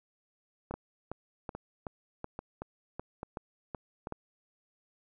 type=two click trains; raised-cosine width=1 ms; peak=-23 / -24 dBFS; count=10 / 5; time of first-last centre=0.74-4.123 / 0.71-4.071 s; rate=2.66 / 1.19 Hz; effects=none